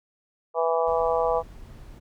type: harmonic tone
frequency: 164.81 Hz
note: E3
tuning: in tune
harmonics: 3 / 4 / 5 / 6 / 7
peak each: -24 / -26 / -28 / -30 / -31 dBFS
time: 0.54-1.43 s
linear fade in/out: 50 ms
type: noise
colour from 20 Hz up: brown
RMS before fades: -43 dBFS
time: 0.86-2 s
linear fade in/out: 20 ms
effects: none